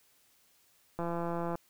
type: click train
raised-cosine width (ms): 1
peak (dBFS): -22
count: 97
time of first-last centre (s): 0.99-1.555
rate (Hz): 170
effects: white hiss -67 dBFS RMS until 1.69 s